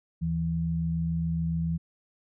sine tone pair together, 77.78 / 164.81 Hz, D#2 / E3, 0 / 0 cents, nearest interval octave + minor second, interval 1300 cents, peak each -33 / -26 dBFS, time 0.21-1.78 s, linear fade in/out 20 ms, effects none

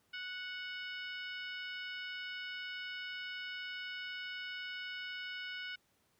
harmonic tone, 738 Hz, F#5, 5 cents flat, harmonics 2 / 3 / 4 / 5 / 6 / 7, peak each -44 / -47 / -46 / -55 / -59 / -55 dBFS, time 0.13-5.76 s, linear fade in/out 10 ms, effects pink hiss -74 dBFS RMS until 6.19 s + high-pass 80 Hz 12 dB/octave

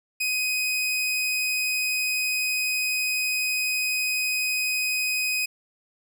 sawtooth tone, 2508 Hz, D#7, 13 cents sharp, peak -20 dBFS, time 0.2-5.46 s, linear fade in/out 10 ms, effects none

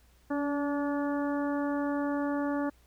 harmonic tone with a mistuned harmonic, 288.1 Hz, D4, 33 cents flat, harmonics 1 / 2 / 3 / 4 / 5 / 6, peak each -29 / -35 / -39 / -41 / -43 / -45 dBFS, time 0.3-2.7 s, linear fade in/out 10 ms, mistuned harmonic 1, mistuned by -19 cents, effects added 60 Hz sine -60 dBFS peak until 2.86 s + pink hiss -66 dBFS RMS until 2.86 s

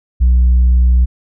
sine tone with tanh clipping, 61.74 Hz, B1, in tune, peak -7 dBFS, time 0.2-1.06 s, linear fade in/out 20 ms, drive 1 dB, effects none

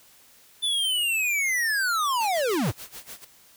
square linear sweep, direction down, 3520 to 77.78 Hz, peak -23 dBFS, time 0.62-2.72 s, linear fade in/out 20 ms
white noise with tremolo, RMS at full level -39 dBFS, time 2.2-3.25 s, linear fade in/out 10 ms, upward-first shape sine, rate 6.8 Hz, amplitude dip 95%
effects white hiss -55 dBFS RMS until 3.56 s

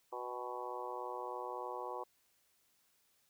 harmonic tone with a mistuned harmonic, 123.3 Hz, B2, 2 cents flat, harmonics 3 / 4 / 5 / 6 / 7 / 8 / 9, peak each -48 / -46 / -50 / -49 / -47 / -46 / -49 dBFS, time 0.12-2.04 s, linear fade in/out 10 ms, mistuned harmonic 6, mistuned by +52 cents, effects white hiss -74 dBFS RMS until 3.29 s

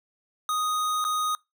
square tone with dropouts, 1244.5 Hz, D#6, in tune, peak -25 dBFS, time 0.49-1.35 s, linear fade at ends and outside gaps 1 ms, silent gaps 1.042-1.049 s, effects noise-tail reverb RT60 0.2 s tail -24 dB re dry

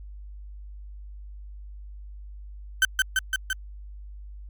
35% pulse tone with echo, 1538 Hz, G6, 33 cents flat, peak -14 dBFS, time 2.82-2.85 s, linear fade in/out 2 ms, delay 170 ms, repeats 4, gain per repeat -2 dB, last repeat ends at 3.53 s, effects added 50 Hz sine -38 dBFS peak until 4.49 s + MP3 96 kbps

